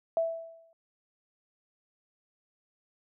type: tone with exponential decay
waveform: sine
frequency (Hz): 659.3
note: E5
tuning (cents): 0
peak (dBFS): -22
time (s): 0.17-0.73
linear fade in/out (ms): 1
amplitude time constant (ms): 120
effects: none